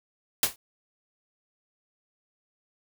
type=noise with exponential decay; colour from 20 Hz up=white; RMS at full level=-18 dBFS; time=0.43-0.56 s; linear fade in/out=2 ms; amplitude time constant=27 ms; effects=none